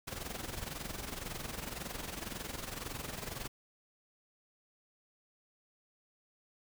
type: noise with amplitude modulation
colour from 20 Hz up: pink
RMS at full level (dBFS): -39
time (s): 0.07-3.48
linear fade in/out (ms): 10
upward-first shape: sine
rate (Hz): 21.9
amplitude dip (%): 70
effects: none